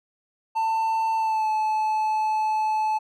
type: tone with pitch glide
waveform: triangle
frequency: 892 to 865.6 Hz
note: A5 to A5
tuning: +23 to -29 cents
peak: -19 dBFS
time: 0.55-2.99 s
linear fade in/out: 20 ms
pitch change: -52 cents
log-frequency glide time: 1.16-1.49 s
effects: none